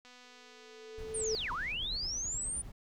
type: click train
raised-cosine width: 0.2 ms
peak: -39 dBFS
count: 415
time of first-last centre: 0.05-1.719 s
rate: 248 Hz
type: tone with exponential growth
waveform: sine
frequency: 440 Hz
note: A4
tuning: in tune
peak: -30 dBFS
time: 0.24-1.35 s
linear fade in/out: 0 ms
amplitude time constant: 240 ms
type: noise with tremolo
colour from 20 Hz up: brown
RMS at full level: -44 dBFS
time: 0.98-2.72 s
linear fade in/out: 5 ms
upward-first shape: sine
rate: 9.6 Hz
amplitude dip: 40%
type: linear two-way sweep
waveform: sine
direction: down then up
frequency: 9460 to 916 to 9460 Hz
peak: -34 dBFS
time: 1.14-2.62 s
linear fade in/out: 10 ms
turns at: 1.52 s
effects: none